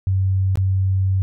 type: tone with dropouts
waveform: sine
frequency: 95.3 Hz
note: G2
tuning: 48 cents flat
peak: -15 dBFS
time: 0.07-1.22 s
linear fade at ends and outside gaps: 0 ms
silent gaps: 0.556-0.573 s
effects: none